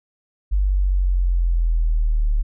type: linear sweep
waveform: sine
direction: down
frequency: 49.41 to 36.49 Hz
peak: -15 dBFS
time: 0.51-2.43 s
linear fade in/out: 20 ms
effects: none

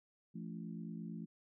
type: harmonic tone with a mistuned harmonic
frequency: 56.7 Hz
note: A#1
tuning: 47 cents flat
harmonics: 3 / 4 / 5 / 6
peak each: -45 / -46 / -53 / -57 dBFS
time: 0.34-1.26 s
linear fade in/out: 20 ms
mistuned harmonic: 4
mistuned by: -62 cents
effects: none

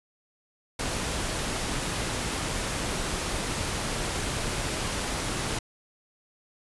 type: noise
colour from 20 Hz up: pink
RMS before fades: -30 dBFS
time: 0.79-5.59 s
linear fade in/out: 5 ms
effects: resampled to 24000 Hz

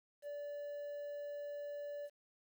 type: tone with quantisation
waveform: triangle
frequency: 580 Hz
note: D5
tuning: 22 cents flat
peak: -40 dBFS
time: 0.22-2.1 s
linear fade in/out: 50 ms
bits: 11
effects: none

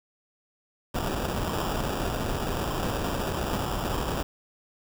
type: noise with sample-and-hold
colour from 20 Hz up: pink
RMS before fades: -29 dBFS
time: 0.94-4.23 s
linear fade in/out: 5 ms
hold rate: 2100 Hz
effects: none

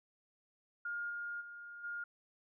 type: tone with level steps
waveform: sine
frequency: 1417 Hz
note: F6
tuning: 25 cents sharp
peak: -37 / -39 / -47 / -39 dBFS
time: 0.85-2.04 s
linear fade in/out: 5 ms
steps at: 1.09 / 1.4 / 1.83 s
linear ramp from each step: 20 ms
effects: none

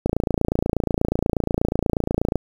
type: click train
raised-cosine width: 2 ms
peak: -6 dBFS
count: 66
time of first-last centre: 0.06-2.357 s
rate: 28.3 Hz
effects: 7-bit

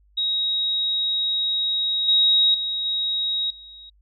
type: tone with level steps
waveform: sine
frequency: 3795 Hz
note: A#7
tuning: 30 cents sharp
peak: -20 / -14 / -23 / -21 / -40 dBFS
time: 0.17-3.9 s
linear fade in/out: 10 ms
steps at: 2.08 / 2.54 / 2.85 / 3.5 s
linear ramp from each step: 5 ms
effects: added 50 Hz sine -55 dBFS peak until 4.01 s

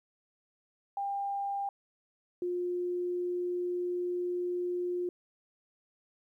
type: tone pair in turn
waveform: sine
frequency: 798 / 355.5 Hz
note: G5 / F4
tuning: +31 / +31 cents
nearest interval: octave + major second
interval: 1400 cents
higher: first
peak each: -31 / -30 dBFS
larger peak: second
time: 0.97-1.69 / 2.42-5.09 s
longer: second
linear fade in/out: 2 ms
effects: 12-bit

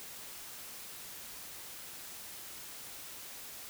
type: silence
effects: white hiss -47 dBFS RMS until 3.69 s

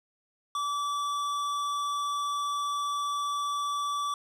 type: tone with hard clipping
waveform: sine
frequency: 1155 Hz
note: D6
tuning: 29 cents flat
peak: -30 dBFS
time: 0.55-4.14 s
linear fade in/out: 2 ms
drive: 13 dB
effects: none

